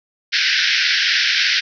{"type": "band-pass noise", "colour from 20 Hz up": "pink", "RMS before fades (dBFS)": -17, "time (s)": [0.32, 1.61], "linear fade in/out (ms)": 20, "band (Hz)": [1500, 5600], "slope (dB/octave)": 96, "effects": []}